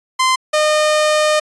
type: tone pair in turn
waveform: sawtooth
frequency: 1037 / 610.4 Hz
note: C6 / D#5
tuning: -16 / -33 cents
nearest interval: major sixth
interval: 917 cents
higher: first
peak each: -8 / -8 dBFS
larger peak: neither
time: 0.19-0.36 / 0.53-1.4 s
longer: second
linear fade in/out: 10 ms
effects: resampled to 22050 Hz